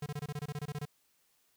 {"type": "tone bursts", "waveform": "square", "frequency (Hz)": 146.83, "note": "D3", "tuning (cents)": 0, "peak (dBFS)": -36, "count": 13, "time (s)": [0.02, 0.854], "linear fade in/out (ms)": 5, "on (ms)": 42, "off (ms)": 24, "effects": ["white hiss -72 dBFS RMS until 1.56 s"]}